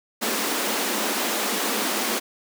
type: high-pass noise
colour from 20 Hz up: pink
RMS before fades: -25 dBFS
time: 0.21-2.2 s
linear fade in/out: 20 ms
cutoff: 200 Hz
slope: 96 dB/octave
effects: none